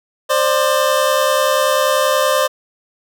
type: tone pair together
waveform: 25% pulse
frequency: 525.7 / 596 Hz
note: C5 / D5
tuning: +8 / +25 cents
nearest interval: major second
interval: 217 cents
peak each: -12 dBFS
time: 0.29-2.48 s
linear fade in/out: 20 ms
effects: none